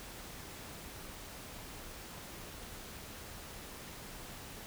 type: silence
effects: pink hiss -48 dBFS RMS until 4.66 s